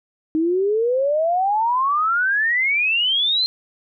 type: exponential sweep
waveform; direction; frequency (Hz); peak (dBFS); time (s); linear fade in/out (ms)
sine; up; 309.5 to 4186; -16; 0.35-3.46; 0
effects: none